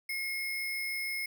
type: tone with sample-and-hold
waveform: sine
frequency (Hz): 2153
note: C7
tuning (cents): +49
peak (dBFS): -32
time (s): 0.09-1.26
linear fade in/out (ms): 5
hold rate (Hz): 7350
effects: none